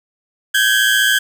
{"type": "tone pair together", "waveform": "30% pulse", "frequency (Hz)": [1546.5, 1661.2], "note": ["G6", "G#6"], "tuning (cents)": [-24, 0], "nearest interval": "minor second", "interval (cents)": 124, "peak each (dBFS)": -12, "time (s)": [0.54, 1.19], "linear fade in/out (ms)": 10, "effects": []}